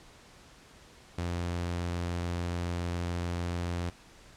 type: tone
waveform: sawtooth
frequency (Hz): 87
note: F2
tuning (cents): -6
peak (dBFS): -27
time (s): 1.18-3.9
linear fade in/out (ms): 5
effects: pink hiss -55 dBFS RMS until 4.36 s + low-pass 8000 Hz 12 dB/octave